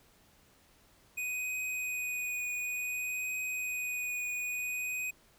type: tone with vibrato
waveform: square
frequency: 2489 Hz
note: D#7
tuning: in tune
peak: -34 dBFS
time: 1.17-5.11 s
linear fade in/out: 10 ms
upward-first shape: triangle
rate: 0.56 Hz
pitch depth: 16 cents each way
effects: pink hiss -64 dBFS RMS until 5.38 s